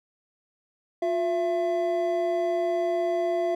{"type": "tone pair together", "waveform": "triangle", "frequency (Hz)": [355.4, 671], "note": ["F4", "E5"], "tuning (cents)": [30, 31], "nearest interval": "major seventh", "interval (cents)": 1101, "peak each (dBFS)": [-25, -23], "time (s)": [1.02, 3.55], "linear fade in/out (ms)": 5, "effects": []}